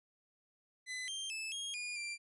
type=tone with pitch steps; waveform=sawtooth; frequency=2013 / 3170 / 2621 / 3260 / 2434 / 2366 Hz; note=B6 / G7 / E7 / G#7 / D#7 / D7; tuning=+33 / +19 / -11 / -33 / -39 / +12 cents; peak=-36 dBFS; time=0.86-2.18 s; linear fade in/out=50 ms; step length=220 ms; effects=resampled to 24000 Hz